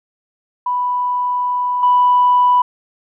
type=tone with level steps; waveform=sine; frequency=988 Hz; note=B5; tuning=in tune; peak=-15 / -8 dBFS; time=0.66-2.62 s; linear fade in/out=5 ms; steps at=1.83 s; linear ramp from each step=2 ms; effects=tanh soft clip ceiling -4 dBFS